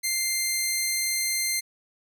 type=tone; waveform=10% pulse; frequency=2093 Hz; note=C7; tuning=in tune; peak=-15 dBFS; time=0.03-1.61 s; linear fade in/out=20 ms; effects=none